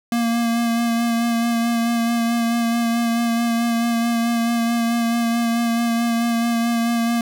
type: tone with vibrato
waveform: square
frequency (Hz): 233.1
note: A#3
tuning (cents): 0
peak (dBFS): -18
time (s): 0.12-7.21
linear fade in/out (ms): 2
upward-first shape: sine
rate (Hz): 4.6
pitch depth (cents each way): 19
effects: none